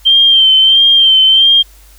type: tone with vibrato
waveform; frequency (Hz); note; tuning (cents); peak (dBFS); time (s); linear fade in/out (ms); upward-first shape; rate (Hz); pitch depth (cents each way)
sine; 3143; G7; +4; -4; 0.05-1.63; 20; sine; 1.5; 39
effects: added 50 Hz sine -39 dBFS peak until 1.98 s + white hiss -45 dBFS RMS until 1.98 s